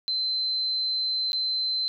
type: tone with dropouts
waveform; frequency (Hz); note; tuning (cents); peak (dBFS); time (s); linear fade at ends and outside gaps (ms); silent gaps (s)
sine; 4080; C8; -44; -24; 0.08-1.88; 0; 1.32-1.331
effects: none